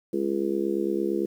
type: harmonic tone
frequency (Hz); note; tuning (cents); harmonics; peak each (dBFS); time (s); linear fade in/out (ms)
68.8; C#2; -12; 3 / 4 / 5 / 6 / 7; -31 / -36 / -26 / -30 / -34; 0.13-1.26; 5
effects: 9-bit